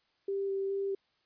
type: tone with vibrato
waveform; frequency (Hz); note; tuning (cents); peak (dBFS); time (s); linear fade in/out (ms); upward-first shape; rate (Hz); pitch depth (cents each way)
sine; 392; G4; 0; -30; 0.28-0.95; 5; square; 2.4; 9
effects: white hiss -73 dBFS RMS until 1.25 s + resampled to 11025 Hz